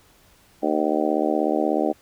harmonic tone, 76.5 Hz, D#2, 29 cents flat, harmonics 3 / 4 / 5 / 6 / 7 / 8 / 9 / 10, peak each -29 / -24 / -27 / -29 / -28 / -26 / -33 / -28 dBFS, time 0.62-1.93 s, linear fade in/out 20 ms, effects pink hiss -56 dBFS RMS until 2.01 s

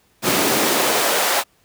pink noise with high-pass filter sweep, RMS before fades -18 dBFS, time 0.22-1.44 s, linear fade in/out 50 ms, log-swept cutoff 210 to 710 Hz, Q 1.3, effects pink hiss -59 dBFS RMS until 1.64 s + high-pass 60 Hz 12 dB/octave

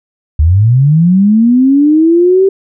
sine linear sweep, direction up, 70.8 to 392 Hz, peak -4 dBFS, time 0.39-2.49 s, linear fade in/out 5 ms, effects none

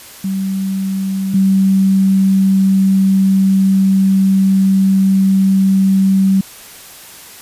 sine tone pair in turn, 192.5 / 192.5 Hz, G3 / G3, -31 / -31 cents, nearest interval unison, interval 0 cents, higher neither, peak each -15 / -8 dBFS, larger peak second, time 0.24-1.34 / 1.34-6.41 s, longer second, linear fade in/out 5 ms, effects white hiss -36 dBFS RMS until 7.41 s + resampled to 32000 Hz

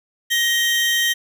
40% pulse tone pair together, 1883 / 3141 Hz, A#6 / G7, +17 / +3 cents, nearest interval major sixth, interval 886 cents, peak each -18 / -19 dBFS, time 0.3-1.14 s, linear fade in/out 20 ms, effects none

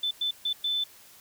sine tone bursts at uneven times, 3520 Hz, A7, in tune, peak -25 dBFS, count 4, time 0.03-0.11 / 0.21-0.31 / 0.45-0.53 / 0.64-0.84 s, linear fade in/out 5 ms, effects white hiss -53 dBFS RMS until 1.2 s

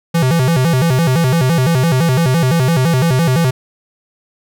square tone with vibrato, 146.83 Hz, D3, in tune, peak -11 dBFS, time 0.14-3.51 s, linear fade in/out 10 ms, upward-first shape square, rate 5.9 Hz, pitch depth 230 cents each way, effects none

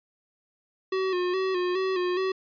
square tone with vibrato, 368.9 Hz, F#4, 5 cents flat, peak -25 dBFS, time 0.92-2.32 s, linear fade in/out 5 ms, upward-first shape square, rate 2.4 Hz, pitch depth 46 cents each way, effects resampled to 11025 Hz

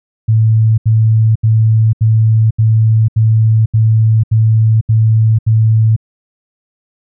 sine tone bursts, 110.7 Hz, A2, 11 cents sharp, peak -6 dBFS, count 10, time 0.28-5.964 s, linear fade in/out 10 ms, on 500 ms, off 76 ms, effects none

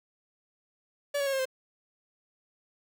45% pulse tone with pitch steps, 573 / 559.9 / 547.1 / 534.6 / 522.4 Hz, D5 / C#5 / C#5 / C5 / C5, -43 / +17 / -23 / +37 / -3 cents, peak -27 dBFS, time 1.14-1.455 s, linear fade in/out 10 ms, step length 63 ms, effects none

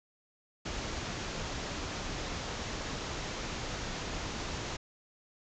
pink low-pass noise, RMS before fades -38 dBFS, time 0.65-4.77 s, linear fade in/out 10 ms, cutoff 7200 Hz, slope 96 dB/octave, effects none

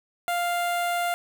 sawtooth tone with notch filter, 698.5 Hz, F5, in tune, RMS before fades -26 dBFS, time 0.28-1.14 s, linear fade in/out 0 ms, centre 5300 Hz, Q 1.3, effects none

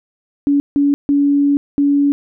sine tone bursts at uneven times, 284.4 Hz, C#4, 45 cents sharp, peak -10 dBFS, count 4, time 0.47-0.6 / 0.76-0.94 / 1.09-1.57 / 1.78-2.12 s, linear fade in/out 0 ms, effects none

